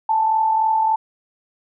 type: tone pair together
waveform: sine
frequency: 839.6 / 883 Hz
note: G#5 / A5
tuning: +19 / +6 cents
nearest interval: minor second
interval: 87 cents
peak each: -26 / -15 dBFS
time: 0.09-0.96 s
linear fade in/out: 5 ms
effects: none